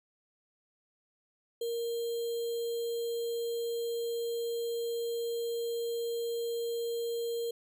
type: tone with sample-and-hold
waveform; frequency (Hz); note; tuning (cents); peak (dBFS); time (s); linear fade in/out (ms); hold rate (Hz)
sine; 466.2; A#4; 0; -31; 1.61-7.51; 5; 3675
effects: none